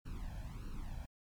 brown noise with flanger, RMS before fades -43 dBFS, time 0.05-1.06 s, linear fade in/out 10 ms, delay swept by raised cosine 0.71 to 1.25 ms, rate 1.6 Hz, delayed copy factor +0.9, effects MP3 96 kbps

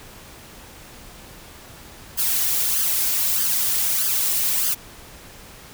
blue noise with flanger, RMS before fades -21 dBFS, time 2.17-4.75 s, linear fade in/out 20 ms, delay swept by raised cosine 0.62 to 2.82 ms, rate 1.6 Hz, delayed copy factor +0.65, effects pink hiss -43 dBFS RMS until 5.73 s

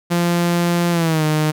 sawtooth tone with pitch glide, 172.8 to 153.95 Hz, F3 to D#3, -18 to -18 cents, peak -11 dBFS, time 0.1-1.52 s, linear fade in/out 20 ms, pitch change -200 cents, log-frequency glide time 0.91-1.24 s, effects none

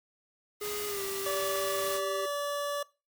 white noise, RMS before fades -38 dBFS, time 0.6-2.01 s, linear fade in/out 50 ms
square tone with pitch glide, 415.3 to 392.2 Hz, G#4 to G4, 0 to +1 cents, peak -36 dBFS, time 0.61-2.26 s, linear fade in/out 5 ms, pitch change -99 cents, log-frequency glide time 0.87-1.02 s
25% pulse tone, 576 Hz, D5, 34 cents flat, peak -27 dBFS, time 1.26-2.83 s, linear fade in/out 5 ms
effects noise-tail reverb RT60 0.3 s tail -22 dB re dry

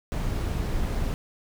brown noise, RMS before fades -27 dBFS, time 0.12-1.14 s, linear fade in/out 0 ms, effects none

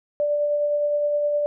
sine tone with tremolo, 587.3 Hz, D5, in tune, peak -18 dBFS, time 0.2-1.46 s, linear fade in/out 0 ms, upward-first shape sine, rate 9.7 Hz, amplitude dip 25%, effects none

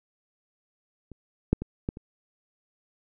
clicks, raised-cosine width 3 ms, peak -30 / -7 / -19 / -15 / -27 dBFS, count 5, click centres 1.117 / 1.53 / 1.62 / 1.889 / 1.971 s, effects none

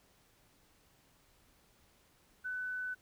sine tone, 1500 Hz, F#6, 23 cents sharp, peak -36 dBFS, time 2.44-2.95 s, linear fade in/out 20 ms, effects pink hiss -68 dBFS RMS until 3.01 s

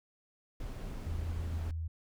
brown noise, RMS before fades -41 dBFS, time 0.6-1.71 s, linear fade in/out 2 ms
sine tone with pitch glide, 82.41 to 81.23 Hz, E2 to E2, 0 to -25 cents, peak -34 dBFS, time 1.06-1.88 s, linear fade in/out 10 ms, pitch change -25 cents, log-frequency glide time 1.4-1.7 s
effects none

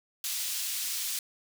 pink high-pass noise, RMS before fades -33 dBFS, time 0.24-1.19 s, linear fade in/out 2 ms, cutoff 4000 Hz, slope 12 dB/octave, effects none

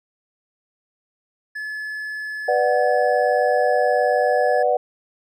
triangle tone with pitch glide, 1718 to 1705.1 Hz, A6 to G#6, -42 to +45 cents, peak -25 dBFS, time 1.55-4.63 s, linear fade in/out 10 ms, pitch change -13 cents, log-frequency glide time 2.33-4 s
sine chord, B minor, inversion none, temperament just, 493.9 / 592.7 / 740.8 Hz, B4 / D5 / F#5, 0 / +16 / +2 cents, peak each -20 dBFS, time 2.48-4.77 s, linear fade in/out 5 ms
effects none

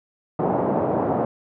white band-pass noise, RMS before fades -22 dBFS, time 0.39-1.25 s, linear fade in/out 2 ms, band 120 to 780 Hz, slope 24 dB/octave, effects none

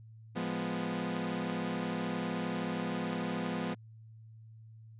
sawtooth chord, F diminished, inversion none, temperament equal, 174.61 / 207.7 / 246.9 Hz, F3 / Ab3 / Cb4, 0 / 0 / 0 cents, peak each -33 / -35 / -33 dBFS, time 0.35-3.75 s, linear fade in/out 20 ms, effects added 111 Hz sine -50 dBFS peak until 4.99 s + resampled to 8000 Hz

